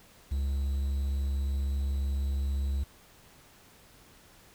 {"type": "tone with quantisation", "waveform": "triangle", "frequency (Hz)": 68.7, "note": "C#2", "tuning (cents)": -15, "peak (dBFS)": -25, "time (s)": [0.31, 2.84], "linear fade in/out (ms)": 10, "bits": 9, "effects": ["pink hiss -57 dBFS RMS until 4.54 s"]}